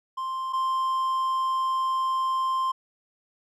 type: tone pair in turn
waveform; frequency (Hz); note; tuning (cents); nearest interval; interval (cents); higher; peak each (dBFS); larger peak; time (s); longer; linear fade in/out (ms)
triangle; 1050 / 1050; C6 / C6; +6 / +6; unison; 0; neither; -26 / -21; second; 0.17-0.53 / 0.53-2.72; second; 10
effects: none